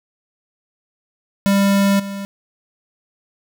square tone with level steps, 198.3 Hz, G3, 20 cents sharp, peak -13 / -26 dBFS, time 1.46-2.25 s, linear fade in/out 0 ms, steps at 1.99 s, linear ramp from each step 10 ms, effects none

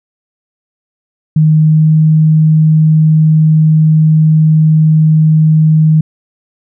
sine tone with pitch glide, 155.56 to 156.55 Hz, D#3 to D#3, 0 to +11 cents, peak -4 dBFS, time 1.36-6.01 s, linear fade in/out 5 ms, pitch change +11 cents, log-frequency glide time 1.61-1.94 s, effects none

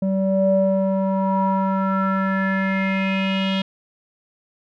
square tone with low-pass filter sweep, 192.2 Hz, G3, 34 cents flat, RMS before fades -20 dBFS, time 0.02-3.62 s, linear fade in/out 5 ms, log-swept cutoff 440 to 3300 Hz, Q 5.3, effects none

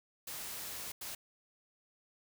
white noise bursts at uneven times, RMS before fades -43 dBFS, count 2, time 0.27-0.92 / 1.01-1.15 s, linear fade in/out 5 ms, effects none

